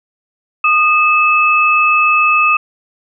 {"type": "tone pair together", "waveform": "sine", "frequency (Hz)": [1227, 2600], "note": ["D#6", "E7"], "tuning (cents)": [-25, -24], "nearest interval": "octave + minor second", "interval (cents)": 1301, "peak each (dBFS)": -11, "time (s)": [0.64, 2.57], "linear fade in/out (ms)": 5, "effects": []}